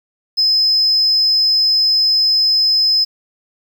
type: tone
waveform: sine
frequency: 5100 Hz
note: D#8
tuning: 42 cents sharp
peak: -9 dBFS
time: 0.37-3.05 s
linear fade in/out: 20 ms
effects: tanh soft clip ceiling -8 dBFS + 7-bit